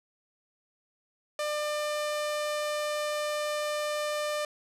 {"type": "tone", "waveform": "sawtooth", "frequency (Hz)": 598, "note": "D5", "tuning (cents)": 31, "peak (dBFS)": -25, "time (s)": [1.39, 4.45], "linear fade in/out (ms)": 2, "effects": ["low-pass 11000 Hz 12 dB/octave"]}